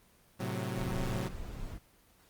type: chord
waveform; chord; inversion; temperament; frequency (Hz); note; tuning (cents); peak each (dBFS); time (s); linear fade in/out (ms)
sawtooth; F# diminished; first; equal; 110 / 130.81 / 185; A2 / C3 / F#3; 0 / 0 / 0; -34; 0.39-1.29; 20
type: noise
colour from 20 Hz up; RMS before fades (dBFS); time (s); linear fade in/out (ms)
brown; -40; 0.75-1.79; 20
effects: pink hiss -64 dBFS RMS until 2.29 s + Opus 24 kbps